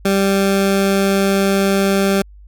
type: tone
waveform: 20% pulse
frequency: 196 Hz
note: G3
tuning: in tune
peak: -8 dBFS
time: 0.05-2.22 s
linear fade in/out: 5 ms
effects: added 50 Hz sine -38 dBFS peak until 2.47 s